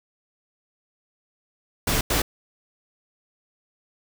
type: noise bursts at uneven times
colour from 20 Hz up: pink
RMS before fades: -22 dBFS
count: 2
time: 1.87-2.01 / 2.1-2.22 s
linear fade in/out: 5 ms
effects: none